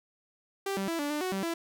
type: tone with pitch steps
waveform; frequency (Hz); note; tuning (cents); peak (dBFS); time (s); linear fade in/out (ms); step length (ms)
sawtooth; 392.3 / 194.7 / 332.2 / 290.2 / 298.2 / 370.3 / 193.7 / 334.4; G4 / G3 / E4 / D4 / D4 / F#4 / G3 / E4; +1 / -12 / +13 / -21 / +27 / +1 / -20 / +25; -26; 0.66-1.54; 5; 110
effects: none